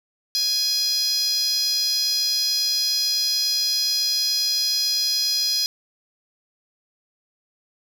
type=tone with high-pass filter; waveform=10% pulse; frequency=830.6 Hz; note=G#5; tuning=in tune; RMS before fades=-22 dBFS; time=0.35-5.66 s; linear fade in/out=0 ms; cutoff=4800 Hz; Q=5.7; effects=none